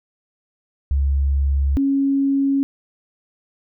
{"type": "tone pair in turn", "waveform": "sine", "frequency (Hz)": [69.3, 275.4], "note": ["C#2", "C#4"], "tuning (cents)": [0, -11], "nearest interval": "2 octaves", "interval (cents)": 2389, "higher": "second", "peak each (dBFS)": -15, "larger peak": "neither", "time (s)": [[0.91, 1.77], [1.77, 2.63]], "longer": "neither", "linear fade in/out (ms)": 0, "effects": []}